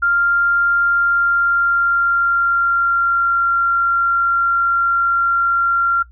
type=tone with pitch glide; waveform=sine; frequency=1394 to 1378.8 Hz; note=F6 to F6; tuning=-4 to -23 cents; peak=-12 dBFS; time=0.02-6.03 s; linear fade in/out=10 ms; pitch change=-19 cents; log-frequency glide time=0.82-3.48 s; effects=noise-tail reverb RT60 0.1 s tail -20 dB re dry + added 60 Hz sine -41 dBFS peak until 6.11 s